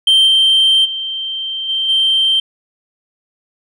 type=tone with level steps; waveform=sine; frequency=3136 Hz; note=G7; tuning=in tune; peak=-4 / -6 / -19 / -14 / -9 dBFS; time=0.07-2.4 s; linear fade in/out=5 ms; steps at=0.26 / 0.84 / 1.68 / 1.88 s; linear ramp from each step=20 ms; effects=tanh soft clip ceiling -6 dBFS